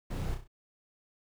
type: noise with echo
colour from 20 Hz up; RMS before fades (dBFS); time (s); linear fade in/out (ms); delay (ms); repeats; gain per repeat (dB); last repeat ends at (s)
brown; -35; 0.1-0.35; 10; 32; 4; -6; 0.478
effects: none